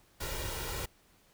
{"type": "noise with comb filter", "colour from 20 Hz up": "pink", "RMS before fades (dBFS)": -37, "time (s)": [0.2, 0.86], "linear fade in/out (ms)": 10, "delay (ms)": 2.1, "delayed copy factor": 0.65, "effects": ["pink hiss -65 dBFS RMS until 1.33 s"]}